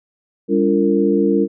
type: tone cluster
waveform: sine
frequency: 200.3 / 286 / 343.6 / 457.2 Hz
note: G3 / D4 / F4 / A#4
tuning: +38 / -46 / -28 / -34 cents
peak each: -18 dBFS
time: 0.48-1.48 s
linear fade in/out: 50 ms
effects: none